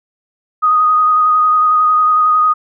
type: tone with vibrato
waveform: sine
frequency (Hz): 1244.5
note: D#6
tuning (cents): 0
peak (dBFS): -8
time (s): 0.62-2.54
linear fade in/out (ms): 20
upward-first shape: square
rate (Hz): 11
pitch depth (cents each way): 14
effects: none